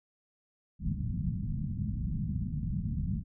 white low-pass noise, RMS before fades -33 dBFS, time 0.79-3.24 s, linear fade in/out 50 ms, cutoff 210 Hz, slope 48 dB/octave, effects none

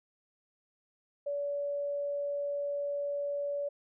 sine tone, 572 Hz, D5, 46 cents flat, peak -31 dBFS, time 1.26-3.69 s, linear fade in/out 10 ms, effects none

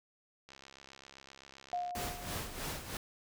click train, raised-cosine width 0.2 ms, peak -35 dBFS, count 97, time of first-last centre 0.49-1.908 s, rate 67.7 Hz
sine tone with exponential decay, 712 Hz, F5, 33 cents sharp, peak -31 dBFS, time 1.73-2.84 s, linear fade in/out 0 ms, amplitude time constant 240 ms
pink noise with tremolo, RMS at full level -38 dBFS, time 1.95-2.97 s, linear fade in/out 2 ms, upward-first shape sine, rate 3.1 Hz, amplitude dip 65%
effects none

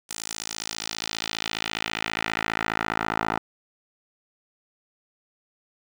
10% pulse tone with band-pass filter sweep, 54.8 Hz, A1, 6 cents flat, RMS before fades -30 dBFS, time 0.09-3.39 s, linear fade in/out 10 ms, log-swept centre 8000 to 1100 Hz, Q 1.4, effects none

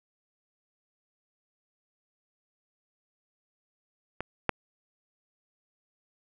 clicks, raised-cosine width 0.5 ms, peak -17 / -8 dBFS, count 2, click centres 4.206 / 4.493 s, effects none

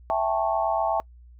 sine chord, A dominant seventh, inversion second, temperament just, 660 / 792 / 880 / 1100 Hz, E5 / G5 / A5 / C#6, +2 / +18 / 0 / -14 cents, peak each -25 / -27 / -27 / -31 dBFS, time 0.1-1 s, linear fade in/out 0 ms, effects noise-tail reverb RT60 0.1 s tail -25 dB re dry + added 60 Hz sine -46 dBFS peak until 1.39 s

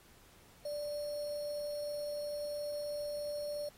sine tone with sample-and-hold, 587.3 Hz, D5, in tune, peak -36 dBFS, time 0.65-3.69 s, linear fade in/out 5 ms, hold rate 4900 Hz, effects pink hiss -62 dBFS RMS until 3.77 s + AAC 48 kbps

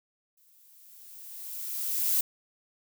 violet noise with exponential growth, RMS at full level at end -24 dBFS, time 0.37-2.21 s, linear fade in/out 5 ms, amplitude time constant 400 ms, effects none

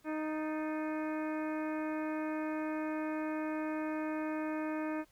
harmonic tone with a mistuned harmonic, 310 Hz, D#4, 6 cents flat, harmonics 1 / 2 / 3 / 4 / 5 / 6 / 7 / 8, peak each -35 / -41 / -45 / -47 / -49 / -51 / -52 / -53 dBFS, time 0.04-5.05 s, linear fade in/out 50 ms, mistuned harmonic 6, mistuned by -84 cents, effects pink hiss -68 dBFS RMS until 5.11 s

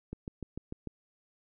click train, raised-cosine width 3 ms, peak -25 dBFS, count 6, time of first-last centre 0.13-0.873 s, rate 6.73 Hz, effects none

